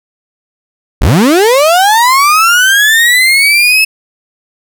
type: linear sweep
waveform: 35% pulse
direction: up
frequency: 31.94 to 2617 Hz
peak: -3 dBFS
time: 1.01-3.85 s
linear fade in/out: 10 ms
effects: none